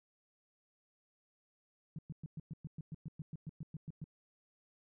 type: tone bursts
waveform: sine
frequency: 155.56 Hz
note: D#3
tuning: in tune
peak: -40 dBFS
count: 16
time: 1.96-4.042 s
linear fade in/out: 2 ms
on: 27 ms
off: 110 ms
effects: none